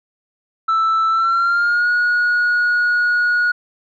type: tone with pitch glide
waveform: sine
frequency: 1322 to 1450 Hz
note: E6 to F#6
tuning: +5 to -35 cents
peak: -11 dBFS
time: 0.68-3.52 s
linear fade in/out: 10 ms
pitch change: +160 cents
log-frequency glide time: 1.09-1.89 s
effects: tanh soft clip ceiling -12 dBFS